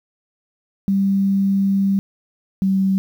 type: tone pair in turn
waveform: sine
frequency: 196 / 192.3 Hz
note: G3 / G3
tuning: 0 / -33 cents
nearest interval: unison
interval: 33 cents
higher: first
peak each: -14 dBFS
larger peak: neither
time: 0.88-1.99 / 2.62-2.98 s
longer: first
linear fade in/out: 0 ms
effects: 8-bit